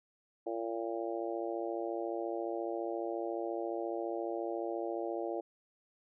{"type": "harmonic tone", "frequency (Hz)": 114.4, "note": "A#2", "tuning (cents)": -32, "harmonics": [3, 4, 5, 6, 7], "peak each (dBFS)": [-38, -41, -40, -42, -45], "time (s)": [0.46, 5.41], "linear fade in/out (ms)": 10, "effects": []}